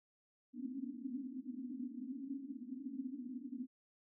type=band-pass noise; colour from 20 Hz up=pink; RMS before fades=-45 dBFS; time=0.53-3.67 s; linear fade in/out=50 ms; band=240 to 280 Hz; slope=96 dB/octave; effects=none